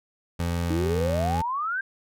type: tone with pitch glide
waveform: 25% pulse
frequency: 85.6 to 84.42 Hz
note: F2 to E2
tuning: -34 to +42 cents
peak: -21 dBFS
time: 0.39-1.42 s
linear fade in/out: 10 ms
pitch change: -24 cents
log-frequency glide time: 0.65-0.89 s
type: exponential sweep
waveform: sine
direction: up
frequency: 303.4 to 1616 Hz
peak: -25 dBFS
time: 0.7-1.81 s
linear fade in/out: 5 ms
effects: none